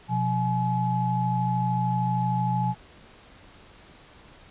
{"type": "tone cluster", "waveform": "sine", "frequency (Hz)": [125.6, 178.7, 850], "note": ["B2", "F3", "G#5"], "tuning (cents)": [30, 40, 40], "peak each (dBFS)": [-26, -28, -26], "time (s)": [0.08, 2.75], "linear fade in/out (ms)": 50, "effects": ["pink hiss -51 dBFS RMS until 4.5 s", "resampled to 8000 Hz"]}